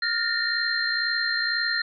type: tone cluster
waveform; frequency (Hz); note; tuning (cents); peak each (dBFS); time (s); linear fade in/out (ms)
sine; 1409 / 1784 / 1846 / 4164; F6 / A6 / A#6 / C8; +15 / +23 / -17 / -9; -30 / -30 / -27 / -27; 0.02-1.82; 5
effects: none